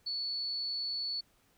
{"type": "tone", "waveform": "sine", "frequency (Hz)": 4435, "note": "C#8", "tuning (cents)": 0, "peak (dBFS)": -33, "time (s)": [0.06, 1.21], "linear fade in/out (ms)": 10, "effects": ["pink hiss -69 dBFS RMS until 1.57 s"]}